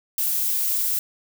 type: noise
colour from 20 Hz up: violet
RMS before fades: -23 dBFS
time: 0.18-0.99 s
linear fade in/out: 2 ms
effects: none